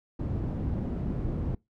white low-pass noise, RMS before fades -31 dBFS, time 0.19-1.55 s, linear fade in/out 5 ms, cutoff 180 Hz, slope 12 dB/octave, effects noise-tail reverb RT60 0.2 s tail -23 dB re dry

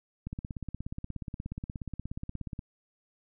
click train, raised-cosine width 5 ms, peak -24 dBFS, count 40, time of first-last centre 0.27-2.591 s, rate 16.8 Hz, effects none

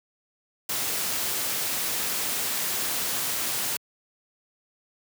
white noise, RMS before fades -28 dBFS, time 0.69-3.77 s, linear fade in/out 5 ms, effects high-pass 100 Hz 12 dB/octave

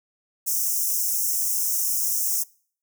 white high-pass noise, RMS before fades -24 dBFS, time 0.46-2.44 s, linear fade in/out 20 ms, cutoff 5400 Hz, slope 96 dB/octave, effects noise-tail reverb RT60 0.5 s tail -24 dB re dry

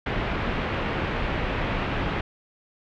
pink low-pass noise, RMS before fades -27 dBFS, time 0.06-2.21 s, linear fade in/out 5 ms, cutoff 2900 Hz, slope 24 dB/octave, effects none

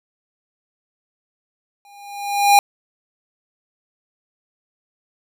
square tone with exponential growth, 810 Hz, G#5, 43 cents flat, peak -7 dBFS, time 1.85-2.59 s, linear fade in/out 1 ms, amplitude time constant 160 ms, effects none

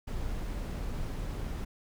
brown noise, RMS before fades -35 dBFS, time 0.07-1.65 s, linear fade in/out 10 ms, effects none

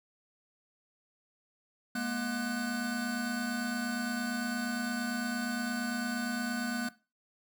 square tone cluster, 211.5 / 240.2 / 1498 Hz, G#3 / B3 / F#6, +32 / -48 / +21 cents, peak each -40 / -35 / -37 dBFS, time 1.95-6.89 s, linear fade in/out 5 ms, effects noise-tail reverb RT60 0.3 s tail -18 dB re dry

